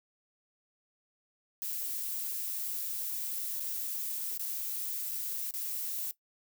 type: noise with dropouts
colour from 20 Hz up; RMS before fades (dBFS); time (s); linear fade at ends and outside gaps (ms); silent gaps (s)
violet; -36; 1.62-6.11; 0; 3.597-3.604 / 4.375-4.395 / 5.112-5.117 / 5.509-5.539
effects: noise-tail reverb RT60 0.1 s tail -17 dB re dry